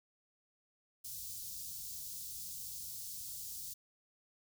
white band-stop noise, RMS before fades -45 dBFS, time 1.04-3.74 s, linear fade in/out 10 ms, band 160 to 4500 Hz, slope 24 dB/octave, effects none

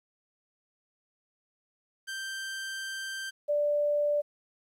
sawtooth / sine tone pair in turn, 1568 / 587.3 Hz, G6 / D5, 0 / 0 cents, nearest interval octave + perfect fourth, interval 1700 cents, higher first, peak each -31 / -24 dBFS, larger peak second, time 2.07-3.31 / 3.48-4.22 s, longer first, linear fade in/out 20 ms, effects low-pass 12000 Hz 12 dB/octave + 11-bit

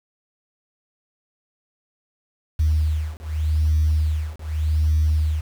sine beating tone pair, 77 / 77.84 Hz, D#2 / D#2, -17 / +1 cents, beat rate 0.84 Hz, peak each -20 dBFS, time 2.59-5.41 s, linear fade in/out 10 ms, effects tanh soft clip ceiling -11 dBFS + 7-bit

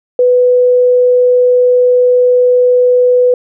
sine tone, 496.3 Hz, B4, 8 cents sharp, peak -5 dBFS, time 0.19-3.34 s, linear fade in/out 2 ms, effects none

